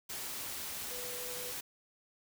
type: tone in noise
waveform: sine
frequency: 493.9 Hz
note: B4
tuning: in tune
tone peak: -46 dBFS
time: 0.91-1.52 s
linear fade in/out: 10 ms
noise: white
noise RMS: -41 dBFS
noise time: 0.09-1.61 s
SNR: -8 dB
effects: none